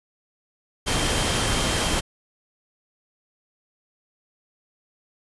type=tone in noise; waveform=sine; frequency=3161 Hz; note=G7; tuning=14 cents sharp; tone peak=-32 dBFS; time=0.86-2.01 s; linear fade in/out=20 ms; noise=pink; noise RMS=-23 dBFS; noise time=0.86-2.01 s; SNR=-12 dB; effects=resampled to 24000 Hz